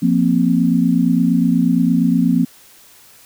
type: chord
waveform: sine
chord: F suspended fourth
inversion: none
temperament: equal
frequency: 174.61 / 233.1 / 261.6 Hz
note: F3 / Bb3 / C4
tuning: 0 / 0 / 0 cents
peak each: -16 dBFS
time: 0.02-2.45 s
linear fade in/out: 10 ms
effects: white hiss -46 dBFS RMS until 3.25 s